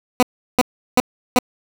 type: tone bursts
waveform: 15% pulse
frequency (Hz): 250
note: B3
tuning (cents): +21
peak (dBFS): -4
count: 4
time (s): 0.2-1.388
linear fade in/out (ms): 0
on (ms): 27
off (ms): 360
effects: none